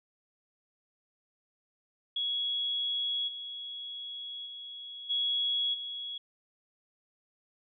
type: tone with level steps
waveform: sine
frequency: 3342 Hz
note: G#7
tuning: 10 cents sharp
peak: -29 / -38 / -41 / -27 / -36 dBFS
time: 2.16-6.18 s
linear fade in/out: 5 ms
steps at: 3.27 / 4.45 / 5.09 / 5.73 s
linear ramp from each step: 20 ms
effects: none